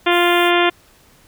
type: harmonic tone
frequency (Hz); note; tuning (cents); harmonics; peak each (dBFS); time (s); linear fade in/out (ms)
349.2; F4; 0; 1 / 2 / 3 / 4 / 5 / 6 / 7 / 8 / 9 / 10; -16 / -19 / -21 / -22 / -23 / -24 / -24 / -25 / -26 / -26; 0.06-0.7; 10
type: high-pass noise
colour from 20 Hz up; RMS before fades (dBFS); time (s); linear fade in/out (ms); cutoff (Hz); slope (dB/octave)
pink; -36; 0.1-0.52; 50; 9000; 24
effects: pink hiss -51 dBFS RMS until 1.27 s